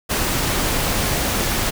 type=noise with amplitude modulation; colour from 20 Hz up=pink; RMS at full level=-19 dBFS; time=0.09-1.71 s; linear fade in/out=20 ms; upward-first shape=sine; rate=274 Hz; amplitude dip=30%; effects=none